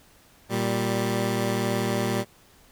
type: tone pair together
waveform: 15% pulse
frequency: 116.81 / 196 Hz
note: A#2 / G3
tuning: +4 / 0 cents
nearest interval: major sixth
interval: 896 cents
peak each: -20 dBFS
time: 0.49-2.25 s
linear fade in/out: 50 ms
effects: pink hiss -56 dBFS RMS until 2.71 s